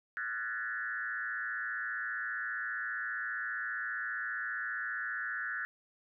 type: tone with frequency modulation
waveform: sine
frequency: 1600 Hz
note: G6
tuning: 35 cents sharp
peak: -34 dBFS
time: 0.17-5.65 s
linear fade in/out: 0 ms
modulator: 115 Hz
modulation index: 1.9
effects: none